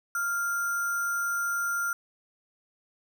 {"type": "tone with sample-and-hold", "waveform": "sine", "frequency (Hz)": 1397, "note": "F6", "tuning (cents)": 0, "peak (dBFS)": -26, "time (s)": [0.15, 1.93], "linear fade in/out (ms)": 2, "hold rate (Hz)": 7350, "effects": []}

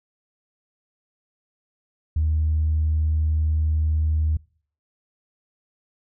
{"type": "tone", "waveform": "sine", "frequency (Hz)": 77.78, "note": "D#2", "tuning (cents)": 0, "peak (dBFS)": -17, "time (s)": [2.16, 4.37], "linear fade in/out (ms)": 5, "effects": ["noise-tail reverb RT60 0.5 s tail -25 dB re dry", "tanh soft clip ceiling -14 dBFS"]}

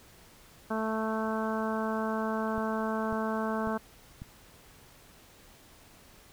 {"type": "harmonic tone", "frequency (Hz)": 220, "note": "A3", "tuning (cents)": 0, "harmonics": [1, 2, 3, 4, 5, 6, 7], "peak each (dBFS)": [-32, -36, -36, -38, -38, -41, -41], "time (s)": [0.7, 3.78], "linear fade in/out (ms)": 10}
{"type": "click train", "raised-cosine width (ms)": 5, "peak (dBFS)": -28, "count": 4, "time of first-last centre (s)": [2.58, 4.219], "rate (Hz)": 1.83}
{"effects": ["pink hiss -56 dBFS RMS until 6.32 s"]}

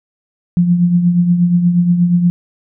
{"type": "tone with tremolo", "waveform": "sine", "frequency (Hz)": 175.1, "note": "F3", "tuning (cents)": 5, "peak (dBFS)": -6, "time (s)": [0.57, 2.3], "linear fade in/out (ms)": 0, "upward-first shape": "triangle", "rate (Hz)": 8.4, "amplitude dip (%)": 60, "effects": []}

